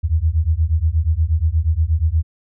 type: beating tone pair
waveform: sine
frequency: 76.1 / 84.5 Hz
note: D#2 / E2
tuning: -38 / +43 cents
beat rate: 8.4 Hz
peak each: -17 dBFS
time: 0.03-2.23 s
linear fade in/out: 20 ms
effects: none